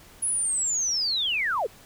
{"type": "linear sweep", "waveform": "sine", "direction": "down", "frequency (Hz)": [10548, 372.8], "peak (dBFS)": -23, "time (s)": [0.22, 1.67], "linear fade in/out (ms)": 10, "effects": ["pink hiss -51 dBFS RMS until 1.85 s"]}